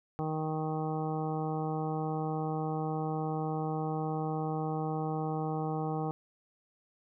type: harmonic tone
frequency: 156.5 Hz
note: D#3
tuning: 10 cents sharp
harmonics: 1 / 2 / 3 / 4 / 5 / 6 / 7 / 8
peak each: -34 / -38 / -38 / -47 / -37 / -50 / -45 / -49 dBFS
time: 0.19-6.11 s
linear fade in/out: 0 ms
effects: none